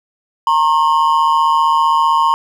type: ring-modulated tone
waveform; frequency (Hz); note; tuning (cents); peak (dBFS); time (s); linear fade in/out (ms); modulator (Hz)
triangle; 1000; B5; +21; -5; 0.47-2.34; 0; 77.7
effects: none